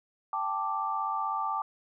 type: chord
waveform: sine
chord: G suspended second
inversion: none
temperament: equal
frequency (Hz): 784 / 880 / 1174.7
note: G5 / A5 / D6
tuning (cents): 0 / 0 / 0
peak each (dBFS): -35 / -33 / -31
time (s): 0.33-1.62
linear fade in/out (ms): 2
effects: none